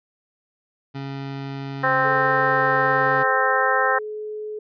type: tone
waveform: 25% pulse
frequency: 137.5 Hz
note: C#3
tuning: 14 cents flat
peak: -25 dBFS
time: 0.94-3.24 s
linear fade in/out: 20 ms
type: harmonic tone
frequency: 261.6 Hz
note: C4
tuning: in tune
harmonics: 2 / 3 / 4 / 5 / 6 / 7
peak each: -24 / -24 / -24 / -24 / -24 / -24 dBFS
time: 1.83-3.99 s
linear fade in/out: 10 ms
type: tone with pitch glide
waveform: sine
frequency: 434.1 to 426.1 Hz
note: A4 to G#4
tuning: -23 to +44 cents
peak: -28 dBFS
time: 2.04-4.59 s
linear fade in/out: 5 ms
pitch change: -33 cents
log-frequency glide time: 2.33-3.61 s
effects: resampled to 11025 Hz